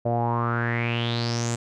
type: tone with low-pass filter sweep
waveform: sawtooth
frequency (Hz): 117.8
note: A#2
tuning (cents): +19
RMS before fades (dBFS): -25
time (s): 0.05-1.56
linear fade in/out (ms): 10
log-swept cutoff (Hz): 610 to 7800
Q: 7
effects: none